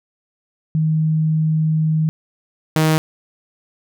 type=tone pair in turn; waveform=sine / sawtooth; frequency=157.2 / 157.2 Hz; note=D#3 / D#3; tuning=+18 / +18 cents; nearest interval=unison; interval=0 cents; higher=neither; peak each=-14 / -9 dBFS; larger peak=second; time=0.75-2.09 / 2.76-2.98 s; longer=first; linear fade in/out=0 ms; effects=none